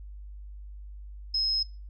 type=tone; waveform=sine; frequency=5140 Hz; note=E8; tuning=45 cents flat; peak=-24 dBFS; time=1.34-1.63 s; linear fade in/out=5 ms; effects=noise-tail reverb RT60 0.3 s tail -23 dB re dry + added 50 Hz sine -40 dBFS peak until 1.89 s